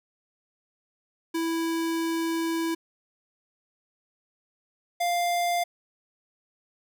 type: tone pair in turn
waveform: square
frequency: 329.6 / 698.4 Hz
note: E4 / F5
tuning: 0 / 0 cents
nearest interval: octave + minor second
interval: 1300 cents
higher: second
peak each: -26 / -24 dBFS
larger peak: second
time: 1.34-2.75 / 5-5.64 s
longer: first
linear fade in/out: 10 ms
effects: none